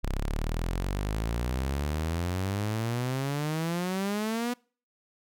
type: exponential sweep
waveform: sawtooth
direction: up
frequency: 32 to 246.9 Hz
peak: -24 dBFS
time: 0.03-4.54 s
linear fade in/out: 10 ms
effects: noise-tail reverb RT60 0.4 s tail -25 dB re dry